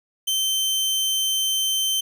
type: tone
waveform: sawtooth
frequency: 3100 Hz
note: G7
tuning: 20 cents flat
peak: -17 dBFS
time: 0.27-2.01 s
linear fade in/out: 10 ms
effects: none